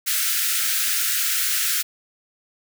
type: high-pass noise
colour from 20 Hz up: white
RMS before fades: -22 dBFS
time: 0.06-1.83 s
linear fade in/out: 20 ms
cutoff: 1300 Hz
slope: 96 dB/octave
effects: none